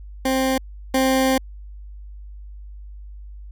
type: tone pair in turn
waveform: 20% pulse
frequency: 263.3 / 263.3 Hz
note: C4 / C4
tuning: +11 / +11 cents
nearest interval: unison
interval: 0 cents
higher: neither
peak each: -13 / -11 dBFS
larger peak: second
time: 0.25-0.58 / 0.94-1.38 s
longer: second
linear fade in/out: 5 ms
effects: added 50 Hz sine -35 dBFS peak until 3.51 s